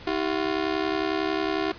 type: ring-modulated tone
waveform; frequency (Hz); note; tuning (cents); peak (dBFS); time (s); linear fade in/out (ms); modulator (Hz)
sawtooth; 353.9; F4; +23; -17; 0.07-1.72; 0; 35.5
effects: pink hiss -44 dBFS RMS until 1.78 s + resampled to 11025 Hz